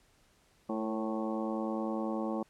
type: harmonic tone with a mistuned harmonic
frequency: 110 Hz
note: A2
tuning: in tune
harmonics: 2 / 3 / 4 / 5 / 6 / 7 / 8 / 9 / 10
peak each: -35 / -37 / -43 / -39 / -50 / -43 / -45 / -52 / -45 dBFS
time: 0.69-2.43 s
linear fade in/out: 5 ms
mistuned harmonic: 4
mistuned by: +43 cents
effects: pink hiss -67 dBFS RMS until 2.49 s + low-pass 11000 Hz 12 dB/octave